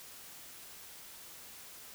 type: silence
effects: white hiss -51 dBFS RMS until 1.94 s